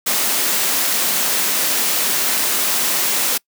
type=high-pass noise; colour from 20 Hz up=white; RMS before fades=-18 dBFS; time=0.06-3.38 s; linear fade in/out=10 ms; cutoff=180 Hz; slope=24 dB/octave; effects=noise-tail reverb RT60 0.1 s tail -25 dB re dry